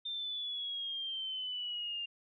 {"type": "exponential sweep", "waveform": "sine", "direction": "down", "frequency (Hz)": [3604, 2794], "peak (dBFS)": -36, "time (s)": [0.05, 2.06], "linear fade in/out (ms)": 10, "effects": []}